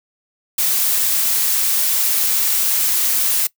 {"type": "noise", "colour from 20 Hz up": "blue", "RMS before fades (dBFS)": -17, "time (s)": [0.58, 3.47], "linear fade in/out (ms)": 5, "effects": ["noise-tail reverb RT60 0.1 s tail -21 dB re dry"]}